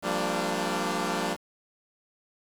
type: chord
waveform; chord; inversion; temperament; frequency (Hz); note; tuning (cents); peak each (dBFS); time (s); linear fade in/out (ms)
10% pulse; G minor seventh; third; equal with one note detuned; 174.61 / 196 / 228.2 / 293.7; F3 / G3 / Bb3 / D4; 0 / 0 / -37 / 0; -24; 0.02-1.37; 50
effects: low-pass 11000 Hz 12 dB/octave + 8-bit